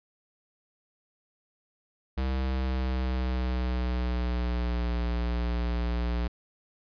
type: tone with pitch glide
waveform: square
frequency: 65.41 to 59.29 Hz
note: C2 to A#1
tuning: 0 to +30 cents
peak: -27 dBFS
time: 2.17-6.28 s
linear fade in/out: 10 ms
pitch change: -170 cents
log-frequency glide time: 2.39-4.92 s
effects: resampled to 11025 Hz